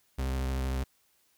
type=tone with vibrato; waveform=40% pulse; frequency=65.5 Hz; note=C2; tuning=2 cents sharp; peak=-28 dBFS; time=0.18-0.84 s; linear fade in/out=10 ms; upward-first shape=square; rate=13 Hz; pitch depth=22 cents each way; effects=white hiss -69 dBFS RMS until 1.37 s